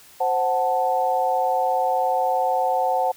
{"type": "chord", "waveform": "sine", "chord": "F# diminished", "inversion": "second", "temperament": "equal", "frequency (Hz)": [523.3, 740, 880], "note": ["C5", "F#5", "A5"], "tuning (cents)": [0, 0, 0], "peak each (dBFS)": [-24, -21, -24], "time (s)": [0.2, 3.12], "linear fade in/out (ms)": 10, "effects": ["white hiss -49 dBFS RMS until 3.16 s"]}